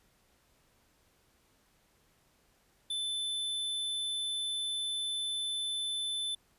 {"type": "tone", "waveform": "square", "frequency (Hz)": 3520, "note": "A7", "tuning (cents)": 0, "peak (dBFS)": -33, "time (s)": [2.9, 6.35], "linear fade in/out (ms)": 5, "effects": ["pink hiss -69 dBFS RMS until 6.58 s", "resampled to 32000 Hz"]}